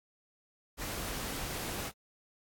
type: noise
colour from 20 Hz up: pink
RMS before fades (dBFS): -38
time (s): 0.77-1.92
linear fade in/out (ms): 50
effects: AAC 64 kbps